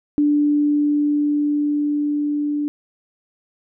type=tone with level ramp; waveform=sine; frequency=293.7 Hz; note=D4; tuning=in tune; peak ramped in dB=-13 to -19 dBFS; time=0.18-2.68 s; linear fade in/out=0 ms; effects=none